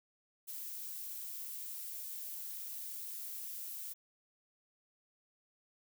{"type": "noise", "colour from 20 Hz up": "violet", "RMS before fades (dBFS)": -44, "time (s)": [0.47, 3.94], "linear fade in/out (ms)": 20, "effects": []}